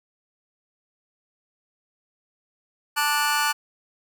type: chord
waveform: sawtooth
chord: D major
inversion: second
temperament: just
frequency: 881 / 1174.7 / 1468.3 Hz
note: A5 / D6 / F#6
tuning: +2 / 0 / -14 cents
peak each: -21 / -22 / -21 dBFS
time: 2.96-3.53 s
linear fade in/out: 20 ms
effects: none